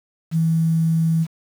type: tone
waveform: sine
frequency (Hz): 162.9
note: E3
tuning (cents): -20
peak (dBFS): -15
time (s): 0.31-1.27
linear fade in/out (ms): 50
effects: 7-bit